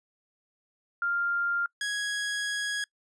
sine / sawtooth tone pair in turn, 1396.9 / 1661.2 Hz, F6 / G#6, 0 / 0 cents, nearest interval minor third, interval 300 cents, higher second, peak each -25 dBFS, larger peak neither, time 1.02-1.66 / 1.81-2.84 s, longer second, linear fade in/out 2 ms, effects noise-tail reverb RT60 0.1 s tail -25 dB re dry + resampled to 22050 Hz

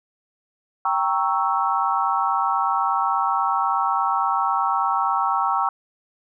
sine chord, G diminished seventh, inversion none, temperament equal, 784 / 932.3 / 1108.7 / 1318.5 Hz, G5 / Bb5 / Db6 / Fb6, 0 / 0 / 0 / 0 cents, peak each -24 dBFS, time 0.85-5.69 s, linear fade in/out 2 ms, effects none

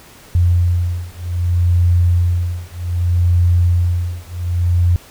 sine beating tone pair, 87.31 / 87.95 Hz, F2 / F2, 0 / +13 cents, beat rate 0.64 Hz, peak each -15 dBFS, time 0.35-4.96 s, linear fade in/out 0 ms, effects pink hiss -42 dBFS RMS until 5.1 s

